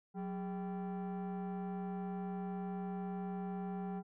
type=tone with frequency modulation; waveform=sine; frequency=185 Hz; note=F#3; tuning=in tune; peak=-35 dBFS; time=0.14-4.03 s; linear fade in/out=50 ms; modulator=594 Hz; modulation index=0.79; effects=tanh soft clip ceiling -37 dBFS